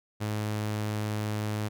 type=tone; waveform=sawtooth; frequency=106.2 Hz; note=G#2; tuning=39 cents sharp; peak=-25 dBFS; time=0.2-1.69 s; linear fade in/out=20 ms; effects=none